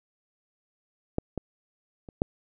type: clicks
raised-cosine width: 2 ms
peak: -12 / -17 / -29 / -10 dBFS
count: 4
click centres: 1.184 / 1.377 / 2.088 / 2.219 s
effects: none